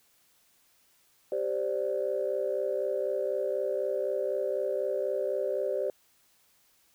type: chord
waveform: sine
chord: G suspended fourth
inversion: none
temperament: equal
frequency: 392 / 523.3 / 587.3 Hz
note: G4 / C5 / D5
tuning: 0 / 0 / 0 cents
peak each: -32 / -31 / -31 dBFS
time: 1.32-5.9 s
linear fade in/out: 2 ms
effects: tanh soft clip ceiling -18 dBFS + white hiss -66 dBFS RMS until 6.94 s